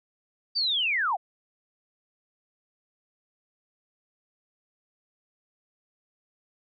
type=linear sweep; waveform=sine; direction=down; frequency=4732 to 649 Hz; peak=-23 dBFS; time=0.55-1.17 s; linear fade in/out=20 ms; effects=none